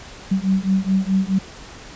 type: beating tone pair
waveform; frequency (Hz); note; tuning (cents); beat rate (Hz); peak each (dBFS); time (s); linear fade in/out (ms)
sine; 189.1 / 193.8; F#3 / G3; +38 / -20; 4.7; -19; 0.31-1.39; 10
effects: pink hiss -39 dBFS RMS until 1.95 s + resampled to 16000 Hz